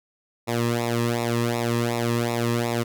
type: tone with flanger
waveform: sawtooth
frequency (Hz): 118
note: A#2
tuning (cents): +22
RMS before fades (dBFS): -24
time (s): 0.47-2.84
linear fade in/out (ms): 20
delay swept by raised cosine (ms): 0.64 to 1.38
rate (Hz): 2.7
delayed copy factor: -0.9
effects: none